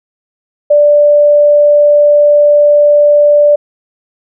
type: tone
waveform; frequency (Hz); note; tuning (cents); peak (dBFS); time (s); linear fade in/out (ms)
sine; 587.3; D5; 0; -3; 0.7-3.56; 10
effects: none